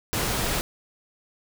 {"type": "noise", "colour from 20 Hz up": "pink", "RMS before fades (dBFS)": -26, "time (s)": [0.13, 0.61], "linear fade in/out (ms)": 0, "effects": []}